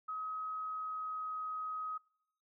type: tone with pitch glide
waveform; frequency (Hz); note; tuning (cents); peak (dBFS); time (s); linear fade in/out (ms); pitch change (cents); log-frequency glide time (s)
sine; 1270 to 1262.7; D#6 to D#6; +35 to +25; -37; 0.08-1.98; 10; -10; 0.55-1.42
effects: noise-tail reverb RT60 0.8 s tail -25 dB re dry